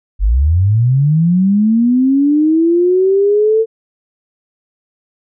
sine linear sweep, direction up, 43.65 to 451.1 Hz, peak -8 dBFS, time 0.19-3.66 s, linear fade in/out 50 ms, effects none

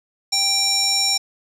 square tone with band-pass filter, 786 Hz, G5, 4 cents sharp, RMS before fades -19 dBFS, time 0.32-1.18 s, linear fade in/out 10 ms, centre 5900 Hz, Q 4.3, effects none

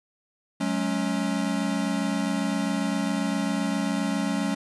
square chord, F# suspended second, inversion none, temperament equal with one note detuned, 185 / 212.5 / 277.2 Hz, F#3 / G#3 / C#4, 0 / +40 / 0 cents, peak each -30 / -29 / -29 dBFS, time 0.6-4.55 s, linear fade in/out 10 ms, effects resampled to 24000 Hz + 10-bit

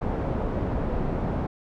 pink low-pass noise, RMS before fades -27 dBFS, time 0.01-1.47 s, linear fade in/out 10 ms, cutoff 740 Hz, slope 12 dB/octave, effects none

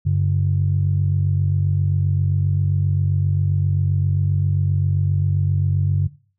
sine tone pair together, 95.7 / 143.26 Hz, G2 / D3, -41 / -43 cents, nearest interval perfect fifth, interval 698 cents, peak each -17 / -18 dBFS, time 0.05-6.08 s, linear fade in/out 20 ms, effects noise-tail reverb RT60 0.4 s tail -18 dB re dry + tanh soft clip ceiling -8 dBFS

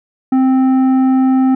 sine tone with tanh clipping, 261.6 Hz, C4, in tune, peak -10 dBFS, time 0.32-1.55 s, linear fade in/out 5 ms, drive 9 dB, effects none

